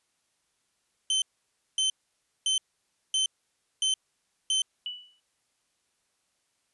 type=tone bursts; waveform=sawtooth; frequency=3080 Hz; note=G7; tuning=31 cents flat; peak=-20 dBFS; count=6; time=1.1-4.62 s; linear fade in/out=2 ms; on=120 ms; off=560 ms
type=tone with exponential decay; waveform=sine; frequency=2960 Hz; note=F#7; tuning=in tune; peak=-29 dBFS; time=4.86-5.2 s; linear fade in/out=1 ms; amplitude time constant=73 ms
effects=white hiss -74 dBFS RMS until 6.73 s + resampled to 24000 Hz